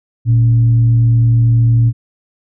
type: tone with frequency modulation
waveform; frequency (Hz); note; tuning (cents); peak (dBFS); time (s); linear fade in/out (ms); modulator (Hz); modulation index
sine; 116.6; A#2; +1; -7; 0.25-1.93; 50; 162; 0.2
effects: none